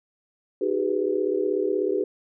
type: chord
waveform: sine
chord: G# minor seventh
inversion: second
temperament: equal with one note detuned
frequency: 311.1 / 378.9 / 415.3 / 493.9 Hz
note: D#4 / F#4 / G#4 / B4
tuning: 0 / +41 / 0 / 0 cents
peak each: -30 / -25 / -26 / -29 dBFS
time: 0.61-2.04 s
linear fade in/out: 5 ms
effects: none

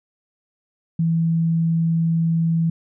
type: tone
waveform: sine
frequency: 164.81 Hz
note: E3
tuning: in tune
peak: -16 dBFS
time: 0.99-2.7 s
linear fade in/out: 5 ms
effects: none

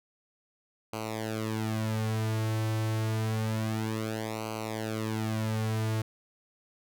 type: tone with flanger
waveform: sawtooth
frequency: 110 Hz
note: A2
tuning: in tune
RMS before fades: -31 dBFS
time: 0.93-6.02 s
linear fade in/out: 5 ms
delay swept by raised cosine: 0.56 to 4.26 ms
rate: 0.28 Hz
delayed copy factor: -0.9
effects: none

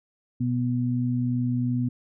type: tone pair together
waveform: sine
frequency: 123.47 / 246.2 Hz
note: B2 / B3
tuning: 0 / -5 cents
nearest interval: octave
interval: 1195 cents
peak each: -25 dBFS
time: 0.4-1.89 s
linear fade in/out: 10 ms
effects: none

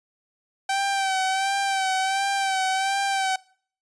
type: tone with vibrato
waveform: sawtooth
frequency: 774 Hz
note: G5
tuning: 22 cents flat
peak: -18 dBFS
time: 0.69-3.36 s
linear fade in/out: 5 ms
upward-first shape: sine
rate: 1.4 Hz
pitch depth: 41 cents each way
effects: noise-tail reverb RT60 0.5 s tail -23 dB re dry + resampled to 22050 Hz

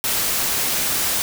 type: noise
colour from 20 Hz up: white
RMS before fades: -21 dBFS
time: 0.04-1.22 s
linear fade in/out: 0 ms
effects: none

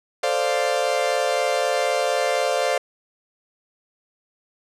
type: chord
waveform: 40% pulse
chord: D minor seventh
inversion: second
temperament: equal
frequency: 440 / 523.3 / 587.3 / 698.5 Hz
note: A4 / C5 / D5 / F5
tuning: 0 / 0 / 0 / 0 cents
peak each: -28 / -23 / -24 / -24 dBFS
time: 0.23-2.78 s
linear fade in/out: 5 ms
effects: low-pass 9000 Hz 12 dB/octave

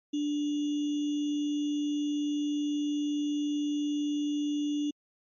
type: tone with sample-and-hold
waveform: sine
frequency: 293.7 Hz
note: D4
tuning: in tune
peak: -27 dBFS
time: 0.13-4.91 s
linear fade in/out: 10 ms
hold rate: 3150 Hz
effects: MP3 32 kbps

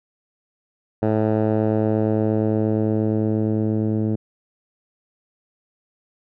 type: tone with low-pass filter sweep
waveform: 10% pulse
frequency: 108.6 Hz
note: A2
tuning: 22 cents flat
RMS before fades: -20 dBFS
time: 1.02-4.16 s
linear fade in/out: 10 ms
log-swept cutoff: 800 to 290 Hz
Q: 0.92
effects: none

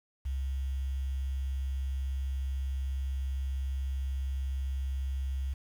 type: tone with quantisation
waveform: sine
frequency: 66.9 Hz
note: C2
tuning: 39 cents sharp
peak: -30 dBFS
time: 0.25-5.54 s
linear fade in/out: 10 ms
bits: 9
effects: none

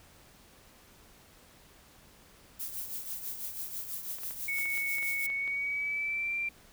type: noise with tremolo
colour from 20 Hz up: violet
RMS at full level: -36 dBFS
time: 2.59-5.27 s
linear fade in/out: 10 ms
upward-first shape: triangle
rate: 6.1 Hz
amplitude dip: 65%
type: clicks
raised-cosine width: 0.3 ms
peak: -30 dBFS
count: 10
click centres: 4.186 / 4.234 / 4.309 / 4.585 / 4.657 / 4.776 / 4.984 / 5.028 / 5.301 / 5.477 s
type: tone with pitch glide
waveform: sine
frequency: 2217 to 2362 Hz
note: C#7 to D7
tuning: 0 to +9 cents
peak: -30 dBFS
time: 4.48-6.49 s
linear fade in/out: 5 ms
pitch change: +109 cents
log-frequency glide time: 5.35-6.36 s
effects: pink hiss -58 dBFS RMS until 6.72 s

